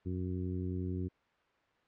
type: harmonic tone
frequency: 91.2 Hz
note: F#2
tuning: 24 cents flat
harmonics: 1 / 2 / 3 / 4 / 5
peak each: -36 / -40 / -41 / -43 / -55 dBFS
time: 0.05-1.09 s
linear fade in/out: 20 ms
effects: white hiss -70 dBFS RMS until 1.87 s + low-pass 2000 Hz 12 dB/octave